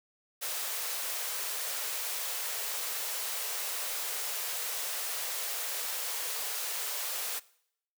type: high-pass noise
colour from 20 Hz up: white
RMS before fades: -35 dBFS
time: 0.41-7.4 s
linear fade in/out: 20 ms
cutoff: 410 Hz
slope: 96 dB/octave
effects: noise-tail reverb RT60 0.7 s tail -21 dB re dry